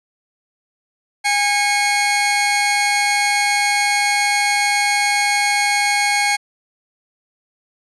sawtooth tone pair together, 818.1 / 2184 Hz, G#5 / C#7, -26 / -26 cents, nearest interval octave + perfect fourth, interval 1700 cents, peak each -14 dBFS, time 1.24-6.37 s, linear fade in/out 20 ms, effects resampled to 24000 Hz

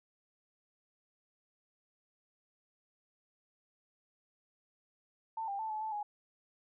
sine tone with pitch steps, 893 / 796 / 881 / 860 / 875 / 832 Hz, A5 / G5 / A5 / A5 / A5 / G#5, +25 / +26 / +2 / -40 / -10 / +3 cents, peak -35 dBFS, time 5.37-6.03 s, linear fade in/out 5 ms, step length 110 ms, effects none

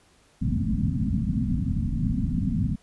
white low-pass noise, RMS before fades -25 dBFS, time 0.41-2.76 s, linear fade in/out 10 ms, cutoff 260 Hz, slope 96 dB/octave, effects pink hiss -60 dBFS RMS until 2.82 s + resampled to 24000 Hz

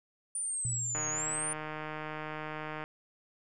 sine exponential two-way sweep, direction down then up, 9397 to 6580 to 9397 Hz, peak -32 dBFS, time 0.35-1.53 s, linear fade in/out 2 ms, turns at 1.08 s
sine tone with exponential decay, 120 Hz, B2, 49 cents flat, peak -32 dBFS, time 0.65-1.8 s, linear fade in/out 0 ms, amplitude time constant 250 ms
click train, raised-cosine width 0.5 ms, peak -24 dBFS, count 292, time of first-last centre 0.95-2.84 s, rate 154 Hz
effects none

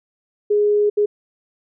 sine tone bursts at uneven times, 415.3 Hz, G#4, in tune, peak -13 dBFS, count 2, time 0.5-0.9 / 0.97-1.06 s, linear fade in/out 10 ms, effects none

